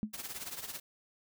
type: tone with exponential decay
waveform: sine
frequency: 213.5 Hz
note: G#3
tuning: 48 cents sharp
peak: -27 dBFS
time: 0.03-0.13 s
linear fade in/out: 0 ms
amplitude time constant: 21 ms
type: noise with tremolo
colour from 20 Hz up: white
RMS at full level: -39 dBFS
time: 0.13-0.8 s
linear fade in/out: 10 ms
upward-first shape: triangle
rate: 18 Hz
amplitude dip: 80%
effects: none

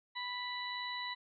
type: harmonic tone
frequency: 987.8 Hz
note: B5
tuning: in tune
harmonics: 1 / 2 / 3 / 4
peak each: -42 / -42 / -51 / -42 dBFS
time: 0.15-1.15 s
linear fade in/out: 20 ms
effects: none

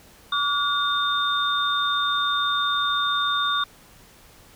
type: tone cluster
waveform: sine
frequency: 1147 / 1431 / 3633 Hz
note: D6 / F6 / A#7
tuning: -41 / +42 / -45 cents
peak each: -24 / -27 / -24 dBFS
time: 0.32-3.64 s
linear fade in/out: 5 ms
effects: pink hiss -51 dBFS RMS until 4.55 s

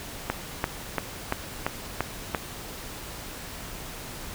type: click train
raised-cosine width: 0.5 ms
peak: -9 dBFS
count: 7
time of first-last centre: 0.3-2.348 s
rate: 2.93 Hz
effects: pink hiss -39 dBFS RMS until 4.34 s

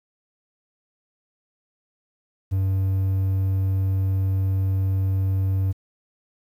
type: tone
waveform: triangle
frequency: 95.7 Hz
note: G2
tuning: 41 cents flat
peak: -17 dBFS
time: 2.51-5.73 s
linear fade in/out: 20 ms
effects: 9-bit

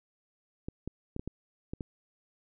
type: clicks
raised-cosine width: 3 ms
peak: -23 dBFS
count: 7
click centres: 0.685 / 0.876 / 1.164 / 1.195 / 1.276 / 1.735 / 1.808 s
effects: none

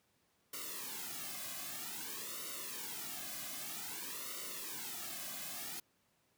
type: noise with flanger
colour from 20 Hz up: white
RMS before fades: -44 dBFS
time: 0.53-5.8 s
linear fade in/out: 5 ms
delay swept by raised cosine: 1.2 to 2.2 ms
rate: 0.52 Hz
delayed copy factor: -0.95
effects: pink hiss -75 dBFS RMS until 6.37 s + high-pass 100 Hz 12 dB/octave

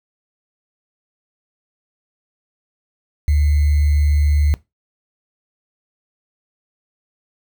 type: tone with sample-and-hold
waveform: sine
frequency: 73.6 Hz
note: D2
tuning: 4 cents sharp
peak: -12 dBFS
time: 3.28-4.54 s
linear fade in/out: 0 ms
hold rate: 2100 Hz
effects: noise-tail reverb RT60 0.2 s tail -19 dB re dry

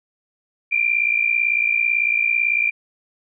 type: tone pair together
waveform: sine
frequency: 2349 / 2407 Hz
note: D7 / D7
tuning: 0 / +42 cents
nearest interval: unison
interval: 42 cents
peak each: -19 dBFS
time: 0.71-2.71 s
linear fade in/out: 20 ms
effects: none

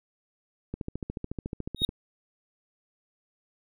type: click train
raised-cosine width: 3 ms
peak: -20 dBFS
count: 17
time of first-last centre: 0.74-1.891 s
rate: 13.9 Hz
type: tone with exponential growth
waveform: triangle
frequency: 3741 Hz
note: A#7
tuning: 5 cents sharp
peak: -16 dBFS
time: 1.76-1.85 s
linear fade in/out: 2 ms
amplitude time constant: 19 ms
effects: none

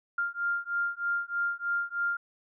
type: beating tone pair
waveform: sine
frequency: 1396.9 / 1400.1 Hz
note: F6 / F6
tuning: 0 / +4 cents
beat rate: 3.2 Hz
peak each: -31 dBFS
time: 0.18-2.17 s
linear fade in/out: 5 ms
effects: none

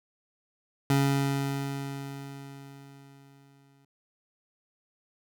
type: tone with exponential decay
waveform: 25% pulse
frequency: 138.59 Hz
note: C#3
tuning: in tune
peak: -17 dBFS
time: 0.9-3.85 s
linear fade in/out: 2 ms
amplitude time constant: 640 ms
effects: none

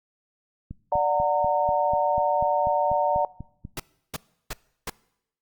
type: click train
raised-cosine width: 5 ms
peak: -23 dBFS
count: 13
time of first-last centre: 0.71-3.651 s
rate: 4.08 Hz
type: chord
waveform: sine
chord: D augmented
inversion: none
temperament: just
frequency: 587.3 / 734.2 / 917.7 Hz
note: D5 / F#5 / A#5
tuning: 0 / -14 / -27 cents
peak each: -24 dBFS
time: 0.92-3.25 s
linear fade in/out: 2 ms
type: noise bursts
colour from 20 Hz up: pink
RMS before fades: -31 dBFS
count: 4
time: 3.77-4.898 s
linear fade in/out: 2 ms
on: 27 ms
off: 340 ms
effects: noise-tail reverb RT60 0.8 s tail -23 dB re dry + Opus 48 kbps

